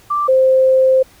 sine tone pair in turn, 1174.7 / 523.3 Hz, D6 / C5, 0 / 0 cents, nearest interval octave + major second, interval 1400 cents, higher first, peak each -14 / -8 dBFS, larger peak second, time 0.1-0.28 / 0.28-1.03 s, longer second, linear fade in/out 10 ms, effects pink hiss -47 dBFS RMS until 1.2 s

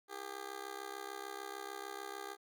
15% pulse tone with amplitude modulation, 401.3 Hz, G4, 41 cents sharp, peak -33 dBFS, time 0.08-2.37 s, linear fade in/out 50 ms, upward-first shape sine, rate 66.7 Hz, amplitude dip 90%, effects none

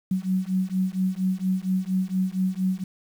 sine beating tone pair, 185 / 189.3 Hz, F#3 / F#3, 0 / +40 cents, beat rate 4.3 Hz, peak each -25 dBFS, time 0.11-2.84 s, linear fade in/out 5 ms, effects 8-bit

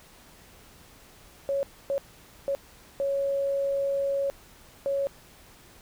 sine tone bursts at uneven times, 554.4 Hz, C#5, in tune, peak -24 dBFS, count 5, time 1.49-1.63 / 1.9-1.98 / 2.48-2.55 / 3-4.3 / 4.86-5.07 s, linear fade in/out 0 ms, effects pink hiss -53 dBFS RMS until 5.81 s

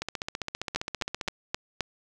two click trains, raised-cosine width 0.2 ms, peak -14 / -10 dBFS, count 20 / 5, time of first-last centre 0.02-1.278 / 0.76-1.807 s, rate 15.1 / 3.82 Hz, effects none

